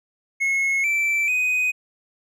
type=tone with pitch steps; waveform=triangle; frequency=2176 / 2332 / 2500 Hz; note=C#7 / D7 / D#7; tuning=-33 / -13 / +8 cents; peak=-17 dBFS; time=0.4-1.72 s; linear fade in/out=20 ms; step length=440 ms; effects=none